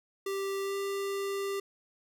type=tone with pitch glide; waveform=square; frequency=392 to 395.6 Hz; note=G4 to G4; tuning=0 to +16 cents; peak=-32 dBFS; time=0.26-1.6 s; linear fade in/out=5 ms; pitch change=+16 cents; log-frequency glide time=0.62-0.75 s; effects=none